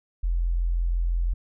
sine tone, 42.92 Hz, F1, 29 cents flat, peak -21 dBFS, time 0.23-1.34 s, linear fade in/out 10 ms, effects none

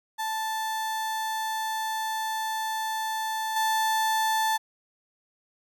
35% pulse tone with level steps, 880 Hz, A5, in tune, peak -26 / -21 dBFS, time 0.18-4.58 s, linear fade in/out 20 ms, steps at 3.56 s, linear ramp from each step 5 ms, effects none

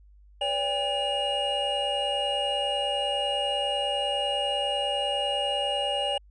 triangle tone cluster, 502 / 572 / 800 / 2861 Hz, B4 / D5 / G5 / F7, +28 / -46 / +35 / +41 cents, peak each -36 / -28 / -29 / -27 dBFS, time 0.41-6.18 s, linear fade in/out 5 ms, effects added 50 Hz sine -51 dBFS peak until 6.3 s + resampled to 22050 Hz

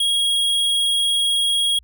square tone, 3294 Hz, G#7, 15 cents flat, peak -17 dBFS, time 0-1.79 s, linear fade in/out 5 ms, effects added 60 Hz sine -48 dBFS peak until 1.83 s

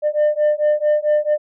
sine beating tone pair, 598 / 602.5 Hz, D5 / D5, +31 / +44 cents, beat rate 4.5 Hz, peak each -15 dBFS, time 0.02-1.38 s, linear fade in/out 50 ms, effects tanh soft clip ceiling -11 dBFS

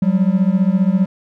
triangle beating tone pair, 181.5 / 196.5 Hz, F#3 / G3, -33 / +4 cents, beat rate 15 Hz, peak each -13 dBFS, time 0.02-1.06 s, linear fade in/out 5 ms, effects none

